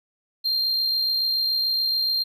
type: tone with amplitude modulation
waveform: triangle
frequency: 4186 Hz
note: C8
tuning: in tune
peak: -18 dBFS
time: 0.44-2.24 s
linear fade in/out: 20 ms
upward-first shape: sine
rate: 67 Hz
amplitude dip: 30%
effects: none